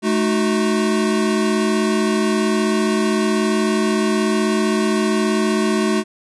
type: chord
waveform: square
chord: D# diminished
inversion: second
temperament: equal with one note detuned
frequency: 214.9 / 311.1 / 370 Hz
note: A3 / D#4 / F#4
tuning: -41 / 0 / 0 cents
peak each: -19 / -24 / -21 dBFS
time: 0.02-6.04 s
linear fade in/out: 50 ms
effects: resampled to 24000 Hz